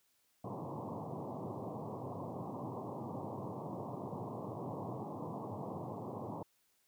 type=band-pass noise; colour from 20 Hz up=pink; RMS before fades=-43 dBFS; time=0.44-6.43 s; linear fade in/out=5 ms; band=100 to 1100 Hz; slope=96 dB/octave; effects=white hiss -75 dBFS RMS until 6.87 s